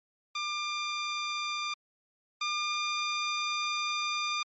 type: tone pair in turn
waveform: 15% pulse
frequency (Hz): 1195 / 1202.6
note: D6 / D6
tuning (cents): +30 / +41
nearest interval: unison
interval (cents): 11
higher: second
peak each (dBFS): -25 / -23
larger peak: second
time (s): 0.35-1.74 / 2.41-4.43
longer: second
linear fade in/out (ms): 5
effects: MP3 32 kbps